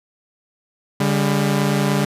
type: tone pair together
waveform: sawtooth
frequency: 143.4 / 200.1 Hz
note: D3 / G3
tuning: -41 / +36 cents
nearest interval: tritone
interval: 577 cents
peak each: -15 dBFS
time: 1-2.05 s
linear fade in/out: 5 ms
effects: resampled to 32000 Hz